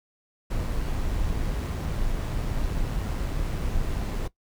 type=noise with amplitude modulation; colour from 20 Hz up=brown; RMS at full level=-26 dBFS; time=0.5-4.28 s; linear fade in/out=10 ms; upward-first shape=sine; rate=109 Hz; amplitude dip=25%; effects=noise-tail reverb RT60 0.1 s tail -18 dB re dry